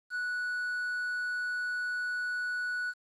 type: tone with quantisation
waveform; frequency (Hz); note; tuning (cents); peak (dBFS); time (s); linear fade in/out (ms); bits
triangle; 1474; F#6; -7; -29; 0.1-2.94; 50; 9
effects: low-pass 8000 Hz 12 dB/octave